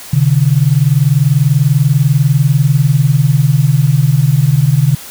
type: tone pair together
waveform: sine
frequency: 129.82 / 150 Hz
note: C3 / D3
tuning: -13 / +37 cents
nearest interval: minor third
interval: 250 cents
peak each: -10 dBFS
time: 0.13-4.95 s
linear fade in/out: 5 ms
effects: white hiss -31 dBFS RMS until 5.1 s